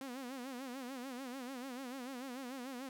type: tone with vibrato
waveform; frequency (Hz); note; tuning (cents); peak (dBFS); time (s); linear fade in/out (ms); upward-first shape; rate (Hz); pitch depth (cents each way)
sawtooth; 257.3; C4; -29; -39; 0.01-2.89; 2; sine; 6.8; 120
effects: none